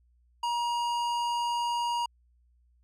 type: tone with tanh clipping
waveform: sine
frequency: 950 Hz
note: A#5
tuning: 33 cents sharp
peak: -29 dBFS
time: 0.43-2.06 s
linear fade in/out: 5 ms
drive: 16 dB
effects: added 60 Hz sine -62 dBFS peak until 2.83 s